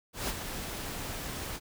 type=noise with ADSR envelope; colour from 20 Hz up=pink; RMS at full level=-31 dBFS; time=0.13-1.6 s; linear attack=150 ms; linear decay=47 ms; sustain=-7 dB; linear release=48 ms; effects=none